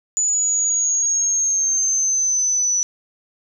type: exponential sweep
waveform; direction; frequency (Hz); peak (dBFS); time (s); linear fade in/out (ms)
sine; down; 6960 to 5920; -16; 0.17-2.83; 0
effects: none